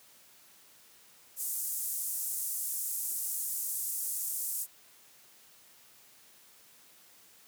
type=band-pass noise; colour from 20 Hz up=white; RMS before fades=-35 dBFS; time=1.36-4.67 s; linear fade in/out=50 ms; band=7600 to 15000 Hz; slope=24 dB/octave; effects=white hiss -59 dBFS RMS until 7.47 s + high-pass 100 Hz 12 dB/octave